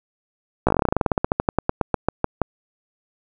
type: slowing click train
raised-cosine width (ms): 1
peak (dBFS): -3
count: 27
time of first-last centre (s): 0.67-2.417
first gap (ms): 16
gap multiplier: 1.1
effects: none